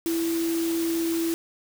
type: tone in noise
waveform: sine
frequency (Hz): 331.8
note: E4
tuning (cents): +11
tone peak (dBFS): -23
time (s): 0.06-1.34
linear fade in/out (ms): 0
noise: white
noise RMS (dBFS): -35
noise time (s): 0.06-1.34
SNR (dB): +9
effects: none